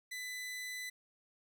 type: tone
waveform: sawtooth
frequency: 2000 Hz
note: B6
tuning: 21 cents sharp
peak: -37 dBFS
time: 0.11-0.9 s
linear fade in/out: 10 ms
effects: none